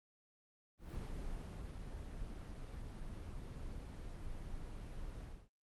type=noise with ADSR envelope; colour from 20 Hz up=brown; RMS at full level=-42 dBFS; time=0.78-5.49 s; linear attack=170 ms; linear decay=860 ms; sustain=-4 dB; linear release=260 ms; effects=Opus 24 kbps